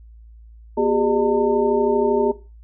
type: tone cluster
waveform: sine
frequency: 241.7 / 375.2 / 407.9 / 603 / 903 Hz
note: B3 / F#4 / G#4 / D5 / A5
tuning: -37 / +24 / -31 / +46 / +45 cents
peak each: -24 / -23 / -19 / -26 / -24 dBFS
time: 0.77-2.32 s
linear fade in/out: 10 ms
effects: noise-tail reverb RT60 0.3 s tail -17 dB re dry + added 56 Hz sine -41 dBFS peak until 2.63 s